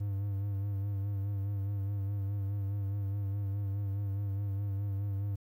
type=tone with vibrato; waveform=triangle; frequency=99.8 Hz; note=G2; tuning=32 cents sharp; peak=-29 dBFS; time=0-5.36 s; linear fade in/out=10 ms; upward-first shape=sine; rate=4.8 Hz; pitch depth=41 cents each way; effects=11-bit